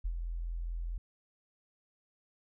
sine tone with ADSR envelope, 42.3 Hz, E1, 45 cents sharp, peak -29 dBFS, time 0.04-0.98 s, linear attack 16 ms, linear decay 64 ms, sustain -5 dB, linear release 4 ms, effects none

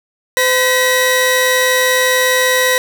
sawtooth tone pair together, 509.9 / 1925 Hz, C5 / B6, -45 / -45 cents, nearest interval octave + major seventh, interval 2300 cents, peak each -10 dBFS, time 0.37-2.78 s, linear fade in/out 0 ms, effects none

